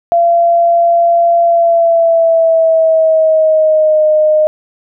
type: tone with pitch glide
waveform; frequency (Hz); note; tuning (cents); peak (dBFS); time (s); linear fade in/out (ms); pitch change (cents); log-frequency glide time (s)
sine; 683 to 615.6; F5 to D#5; -39 to -19; -6; 0.12-4.47; 0; -180; 1.42-4.05
effects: none